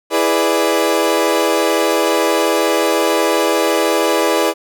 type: chord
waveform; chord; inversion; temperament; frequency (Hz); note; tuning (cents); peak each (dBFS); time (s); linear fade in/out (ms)
30% pulse; E dominant seventh; none; equal; 329.6 / 415.3 / 493.9 / 587.3; E4 / G#4 / B4 / D5; 0 / 0 / 0 / 0; -16; 0.1-4.54; 50
effects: none